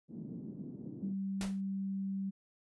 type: band-pass noise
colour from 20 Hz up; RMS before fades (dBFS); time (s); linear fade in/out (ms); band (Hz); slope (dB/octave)
white; -45; 0.08-1.15; 50; 150 to 260; 24
type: tone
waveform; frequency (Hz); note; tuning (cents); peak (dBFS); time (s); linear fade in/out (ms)
sine; 194.4; G3; -14; -34; 1.02-2.31; 20
type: noise with exponential decay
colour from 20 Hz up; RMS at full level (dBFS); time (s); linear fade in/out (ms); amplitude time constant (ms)
pink; -37; 1.41-1.61; 1; 42
effects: resampled to 24000 Hz